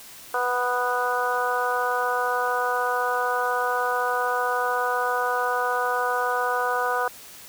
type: harmonic tone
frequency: 246.9 Hz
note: B3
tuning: in tune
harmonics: 2 / 3 / 4 / 5 / 6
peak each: -28 / -28 / -28 / -28 / -28 dBFS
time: 0.34-7.08 s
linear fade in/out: 2 ms
effects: white hiss -44 dBFS RMS until 7.48 s